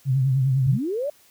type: tone with vibrato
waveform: sine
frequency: 132.8 Hz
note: C3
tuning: 26 cents sharp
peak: -17 dBFS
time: 0.05-0.79 s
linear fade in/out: 50 ms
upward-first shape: triangle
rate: 9.9 Hz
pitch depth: 87 cents each way
type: linear sweep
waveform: sine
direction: up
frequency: 90 to 609 Hz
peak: -23 dBFS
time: 0.66-1.1 s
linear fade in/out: 5 ms
effects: white hiss -56 dBFS RMS until 1.3 s